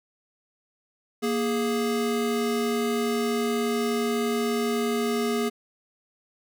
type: tone pair together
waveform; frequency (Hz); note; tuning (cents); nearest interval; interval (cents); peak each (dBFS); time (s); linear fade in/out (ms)
square; 234.8 / 415.3; A#3 / G#4; +13 / 0; minor seventh; 987; -27; 1.22-5.5; 20
effects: none